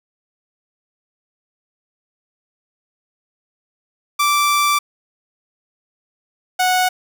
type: tone pair in turn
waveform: sawtooth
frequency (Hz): 1169 / 736.4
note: D6 / F#5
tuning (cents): -8 / -8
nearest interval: minor sixth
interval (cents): 800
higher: first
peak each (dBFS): -10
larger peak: neither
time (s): 4.19-4.79 / 6.59-6.89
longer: first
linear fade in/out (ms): 10
effects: none